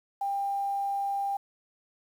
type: tone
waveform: sine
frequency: 796 Hz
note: G5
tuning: 26 cents sharp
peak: -27 dBFS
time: 0.21-1.37 s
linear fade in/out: 5 ms
effects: 9-bit